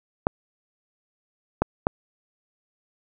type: clicks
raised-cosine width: 1 ms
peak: -5 dBFS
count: 3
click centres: 0.269 / 1.62 / 1.869 s
effects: none